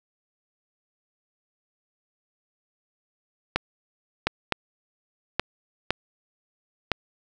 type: clicks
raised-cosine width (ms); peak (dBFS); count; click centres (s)
0.3; -5; 6; 3.56 / 4.27 / 4.523 / 5.396 / 5.906 / 6.917
effects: none